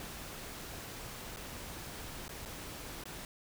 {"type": "noise with dropouts", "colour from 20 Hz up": "pink", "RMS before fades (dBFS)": -45, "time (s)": [0, 3.25], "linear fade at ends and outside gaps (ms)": 1, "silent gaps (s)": [[1.362, 1.37], [2.281, 2.292], [2.452, 2.458], [3.038, 3.055]], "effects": []}